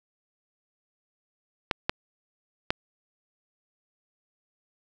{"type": "clicks", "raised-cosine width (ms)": 0.3, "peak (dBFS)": -7, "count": 3, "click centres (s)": [1.712, 1.895, 2.705], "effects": []}